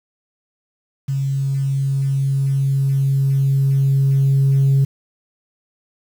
sine tone with level ramp, 136.7 Hz, C#3, 24 cents flat, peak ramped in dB -17 to -9 dBFS, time 1.08-4.85 s, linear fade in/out 10 ms, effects tanh soft clip ceiling -9 dBFS + 7-bit

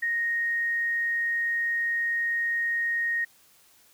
sine tone, 1864.7 Hz, A#6, in tune, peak -24 dBFS, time 0.02-3.25 s, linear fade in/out 10 ms, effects white hiss -59 dBFS RMS until 3.93 s

